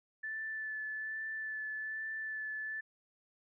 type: tone with vibrato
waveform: sine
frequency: 1749 Hz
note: A6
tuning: 11 cents flat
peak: -37 dBFS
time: 0.23-2.81 s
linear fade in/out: 10 ms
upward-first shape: sine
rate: 1.2 Hz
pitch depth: 15 cents each way
effects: none